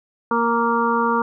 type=harmonic tone; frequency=233.1 Hz; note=A#3; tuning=in tune; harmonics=1 / 2 / 4 / 5 / 6; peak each=-23 / -23 / -21 / -22 / -26 dBFS; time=0.31-1.22 s; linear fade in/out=2 ms; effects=none